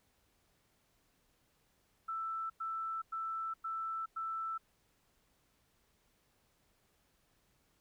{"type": "tone bursts", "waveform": "sine", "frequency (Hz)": 1325, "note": "E6", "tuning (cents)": 9, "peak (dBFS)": -36, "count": 5, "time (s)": [2.08, 4.58], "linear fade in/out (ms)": 10, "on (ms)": 420, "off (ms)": 100, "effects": ["pink hiss -74 dBFS RMS until 7.8 s"]}